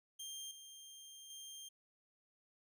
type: tone with level steps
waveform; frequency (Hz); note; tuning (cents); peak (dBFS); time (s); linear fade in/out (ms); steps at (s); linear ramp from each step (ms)
20% pulse; 3186; G7; +27; -40 / -48 / -44; 0.19-1.69; 10; 0.51 / 1.3; 2
effects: none